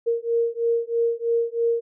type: beating tone pair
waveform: sine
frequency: 463.8 / 466.9 Hz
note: A#4 / A#4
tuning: -9 / +3 cents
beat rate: 3.1 Hz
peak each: -23 dBFS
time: 0.06-1.81 s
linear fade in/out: 20 ms
effects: none